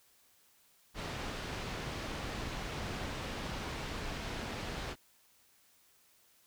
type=low-pass noise; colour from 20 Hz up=pink; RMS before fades=-40 dBFS; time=0.94-4.96 s; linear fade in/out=50 ms; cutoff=4500 Hz; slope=12 dB/octave; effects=white hiss -67 dBFS RMS until 6.46 s